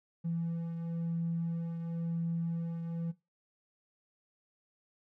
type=beating tone pair; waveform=triangle; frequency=167.2 / 168.17 Hz; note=E3 / E3; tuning=+25 / +35 cents; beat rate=0.97 Hz; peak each=-30 / -39 dBFS; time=0.24-3.12 s; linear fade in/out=20 ms; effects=noise-tail reverb RT60 0.2 s tail -17 dB re dry + tanh soft clip ceiling -28 dBFS